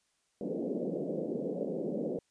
white band-pass noise, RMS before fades -35 dBFS, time 0.41-2.19 s, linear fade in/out 2 ms, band 170 to 550 Hz, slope 48 dB/octave, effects white hiss -75 dBFS RMS until 2.3 s + resampled to 22050 Hz

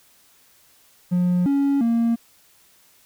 triangle tone with pitch steps, 178.4 / 279.4 / 231.9 Hz, F3 / C#4 / A#3, +37 / +14 / -9 cents, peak -14 dBFS, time 1.11-2.16 s, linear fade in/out 20 ms, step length 350 ms, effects tanh soft clip ceiling -10 dBFS + white hiss -56 dBFS RMS until 3.05 s

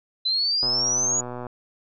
sine exponential sweep, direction up, 4002 to 6870 Hz, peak -20 dBFS, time 0.25-1.21 s, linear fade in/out 10 ms
click train, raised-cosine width 1 ms, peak -20 dBFS, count 104, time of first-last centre 0.63-1.467 s, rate 123 Hz
effects none

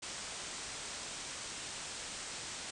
white low-pass noise, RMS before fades -44 dBFS, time 0.02-2.71 s, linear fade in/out 10 ms, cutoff 8900 Hz, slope 96 dB/octave, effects none

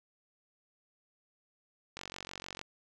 click train, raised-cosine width 0.2 ms, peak -24 dBFS, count 31, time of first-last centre 1.97-2.614 s, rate 46.6 Hz, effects none

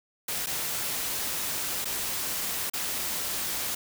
white noise with dropouts, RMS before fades -31 dBFS, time 0.28-3.75 s, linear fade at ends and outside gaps 5 ms, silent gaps 0.462-0.468 / 1.846-1.854 / 2.699-2.735 s, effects none

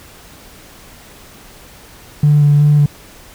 triangle tone with vibrato, 146.7 Hz, D3, 2 cents flat, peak -3 dBFS, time 2.23-2.86 s, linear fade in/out 5 ms, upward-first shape square, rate 2.7 Hz, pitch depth 13 cents each way, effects tanh soft clip ceiling -4 dBFS + pink hiss -40 dBFS RMS until 3.34 s

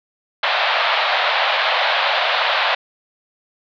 pink band-pass noise, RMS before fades -18 dBFS, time 0.43-2.75 s, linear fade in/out 5 ms, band 590 to 4100 Hz, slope 48 dB/octave, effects none

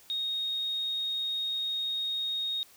sine tone, 3729 Hz, A#7, in tune, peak -29 dBFS, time 0.1-2.63 s, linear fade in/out 0 ms, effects white hiss -57 dBFS RMS until 2.76 s

